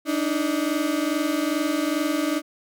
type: tone pair together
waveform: 35% pulse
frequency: 290.7 / 313.1 Hz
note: D4 / D#4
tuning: -18 / +11 cents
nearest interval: minor second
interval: 129 cents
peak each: -23 dBFS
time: 0.05-2.42 s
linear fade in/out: 50 ms
effects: none